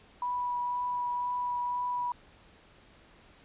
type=tone with vibrato; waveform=sine; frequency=980 Hz; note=B5; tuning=14 cents flat; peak=-29 dBFS; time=0.22-2.12 s; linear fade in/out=2 ms; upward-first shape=triangle; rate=2 Hz; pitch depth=11 cents each way; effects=pink hiss -58 dBFS RMS until 3.44 s + resampled to 8000 Hz